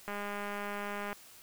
click train, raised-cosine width 0.5 ms, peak -24 dBFS, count 215, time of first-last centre 0.08-1.129 s, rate 204 Hz, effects white hiss -55 dBFS RMS until 1.42 s

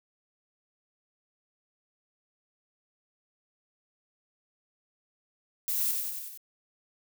violet noise with echo, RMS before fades -30 dBFS, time 5.68-5.91 s, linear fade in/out 0 ms, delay 93 ms, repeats 5, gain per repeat -3 dB, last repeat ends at 6.375 s, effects none

